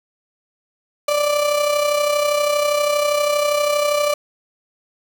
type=tone with amplitude modulation; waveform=35% pulse; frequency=587.3 Hz; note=D5; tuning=in tune; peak=-12 dBFS; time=1.08-4.14 s; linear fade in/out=5 ms; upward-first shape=sine; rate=32.5 Hz; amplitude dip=50%; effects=7-bit